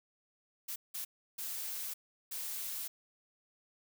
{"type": "noise bursts at uneven times", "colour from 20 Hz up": "blue", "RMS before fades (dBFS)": -40, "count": 4, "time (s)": [[0.68, 0.76], [0.94, 1.05], [1.38, 1.94], [2.31, 2.88]], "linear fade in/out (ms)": 10, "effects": []}